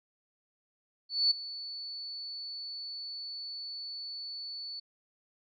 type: tone with ADSR envelope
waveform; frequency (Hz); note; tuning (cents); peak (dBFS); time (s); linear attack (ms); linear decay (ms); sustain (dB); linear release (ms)
sine; 4460; C#8; +10; -21; 1.09-4.8; 220; 8; -17; 8
effects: none